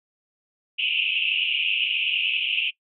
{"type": "band-pass noise", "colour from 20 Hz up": "white", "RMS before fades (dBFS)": -24, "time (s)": [0.78, 2.71], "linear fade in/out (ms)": 20, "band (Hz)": [2500, 3000], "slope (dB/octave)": 96, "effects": ["noise-tail reverb RT60 0.1 s tail -21 dB re dry"]}